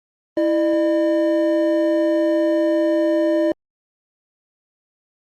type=tone pair together; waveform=triangle; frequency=329.6 / 604.8 Hz; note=E4 / D#5; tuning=0 / -49 cents; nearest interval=major seventh; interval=1051 cents; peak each=-16 dBFS; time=0.37-3.52 s; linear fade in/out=2 ms; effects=Opus 24 kbps